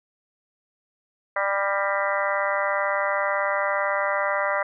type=harmonic tone with a mistuned harmonic; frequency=198 Hz; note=G3; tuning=18 cents sharp; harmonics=3 / 4 / 5 / 6 / 7 / 8 / 9 / 10; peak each=-26 / -32 / -30 / -29 / -31 / -32 / -33 / -30 dBFS; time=1.36-4.63 s; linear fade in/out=5 ms; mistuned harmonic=9; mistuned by=+51 cents; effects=none